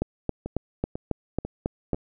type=two click trains; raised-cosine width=2 ms; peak=-11 / -18 dBFS; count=8 / 4; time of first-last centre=0.02-1.933 / 0.46-1.945 s; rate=3.66 / 2.02 Hz; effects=none